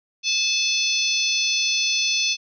harmonic tone, 867 Hz, A5, 26 cents flat, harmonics 3 / 4 / 5 / 6 / 7, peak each -24 / -25 / -26 / -27 / -27 dBFS, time 0.23-2.37 s, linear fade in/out 50 ms, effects none

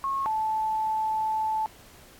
sine tone pair in turn, 1089 / 872.9 Hz, C#6 / A5, -31 / -14 cents, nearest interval major third, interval 383 cents, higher first, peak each -25 / -24 dBFS, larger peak second, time 0.04-0.26 / 0.26-1.66 s, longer second, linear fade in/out 0 ms, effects pink hiss -52 dBFS RMS until 2.19 s + AAC 64 kbps

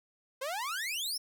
sawtooth exponential sweep, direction up, 504 to 5580 Hz, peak -30 dBFS, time 0.41-1.18 s, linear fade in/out 10 ms, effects none

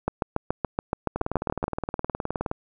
two click trains, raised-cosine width 1 ms, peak -13 / -9 dBFS, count 27 / 12, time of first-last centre 1.16-2.514 / 0.08-1.64 s, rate 19.2 / 7.05 Hz, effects none

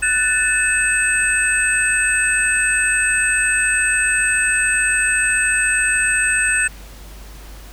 sine tone cluster, 1486 / 1764 / 2597 / 8250 Hz, F#6 / A6 / E7 / C9, +7 / +4 / -26 / -25 cents, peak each -20 dBFS, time 0.02-6.68 s, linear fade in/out 10 ms, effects added 50 Hz sine -35 dBFS peak until 7.72 s + pink hiss -42 dBFS RMS until 7.72 s

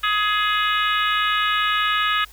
harmonic tone with a mistuned harmonic, 419.2 Hz, G#4, 16 cents sharp, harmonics 3 / 4 / 5 / 6 / 7 / 8 / 9, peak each -21 / -24 / -29 / -29 / -26 / -31 / -31 dBFS, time 0.03-2.25 s, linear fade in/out 10 ms, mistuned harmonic 8, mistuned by +32 cents, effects added 50 Hz sine -46 dBFS peak until 2.32 s + white hiss -49 dBFS RMS until 2.32 s

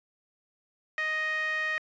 sawtooth tone with band-pass filter, 623 Hz, D#5, 2 cents sharp, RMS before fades -30 dBFS, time 0.98-1.78 s, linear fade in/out 0 ms, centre 2000 Hz, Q 6.4, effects resampled to 16000 Hz

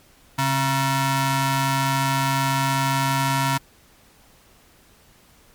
sawtooth ring-modulated tone, 406.6 Hz, G#4, 37 cents flat, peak -12 dBFS, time 0.38-3.58 s, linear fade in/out 10 ms, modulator 544 Hz, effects pink hiss -54 dBFS RMS until 5.54 s + MP3 96 kbps

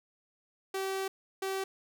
sawtooth tone bursts at uneven times, 385.1 Hz, G4, 31 cents flat, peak -28 dBFS, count 2, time 0.74-1.08 / 1.42-1.64 s, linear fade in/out 5 ms, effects none

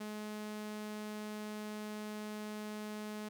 sawtooth tone, 212 Hz, G#3, 36 cents sharp, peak -37 dBFS, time 0-3.29 s, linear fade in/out 10 ms, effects none

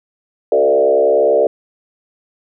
sine tone with frequency modulation, 520 Hz, C5, 11 cents flat, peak -9 dBFS, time 0.52-1.47 s, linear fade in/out 2 ms, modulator 69.1 Hz, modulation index 1.8, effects none

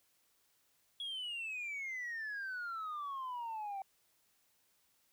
sine exponential sweep, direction down, 3358 to 766 Hz, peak -37 dBFS, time 1-3.82 s, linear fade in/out 2 ms, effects tanh soft clip ceiling -37 dBFS + white hiss -74 dBFS RMS until 5.12 s

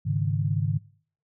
sine chord, Ab suspended fourth, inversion none, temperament equal, 103.83 / 138.59 / 155.56 Hz, Ab2 / Db3 / Eb3, 0 / 0 / 0 cents, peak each -27 dBFS, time 0.05-0.79 s, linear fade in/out 20 ms, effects noise-tail reverb RT60 0.5 s tail -21 dB re dry

